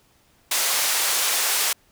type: band-pass noise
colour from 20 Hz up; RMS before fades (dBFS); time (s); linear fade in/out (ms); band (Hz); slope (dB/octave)
white; -22; 0.51-1.73; 5; 580 to 12000; 12
effects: pink hiss -60 dBFS RMS until 1.91 s